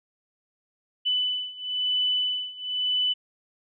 sine beating tone pair, 2993 / 2994 Hz, F#7 / F#7, +19 / +20 cents, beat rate 1 Hz, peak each -28 / -26 dBFS, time 1.05-3.14 s, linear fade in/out 20 ms, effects none

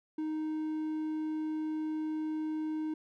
triangle tone, 311.1 Hz, D#4, in tune, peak -30 dBFS, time 0.18-2.94 s, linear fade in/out 5 ms, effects none

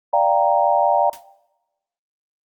sine chord, G minor seventh, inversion second, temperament equal, 587.3 / 698.5 / 784 / 932.3 Hz, D5 / F5 / G5 / Bb5, 0 / 0 / 0 / 0 cents, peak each -19 dBFS, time 0.13-1.1 s, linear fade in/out 5 ms
white noise with exponential decay, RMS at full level -34 dBFS, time 1.13-1.25 s, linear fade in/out 0 ms, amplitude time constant 25 ms
effects noise-tail reverb RT60 0.9 s tail -20 dB re dry + Opus 48 kbps

